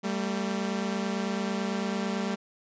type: tone pair together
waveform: sawtooth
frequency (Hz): 195.8 / 224.8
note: G3 / A3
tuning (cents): -2 / +37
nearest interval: major second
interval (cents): 239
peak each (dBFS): -26 / -28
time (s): 0.03-2.36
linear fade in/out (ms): 20
effects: resampled to 16000 Hz